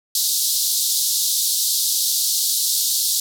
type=band-pass noise; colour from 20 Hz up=pink; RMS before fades=-20 dBFS; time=0.15-3.2 s; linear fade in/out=2 ms; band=3800 to 16000 Hz; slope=48 dB/octave; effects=none